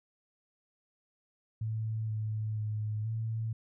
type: tone with pitch steps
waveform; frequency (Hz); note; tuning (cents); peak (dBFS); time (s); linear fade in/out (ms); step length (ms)
sine; 110.3 / 108.3 / 107 / 112; A2 / A2 / A2 / A2; +5 / -27 / -48 / +31; -31; 1.61-3.53; 5; 480
effects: none